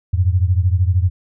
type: beating tone pair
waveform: sine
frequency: 87.2 / 100.2 Hz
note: F2 / G2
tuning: -2 / +38 cents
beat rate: 13 Hz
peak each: -14 / -17 dBFS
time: 0.13-1.1 s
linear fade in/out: 10 ms
effects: none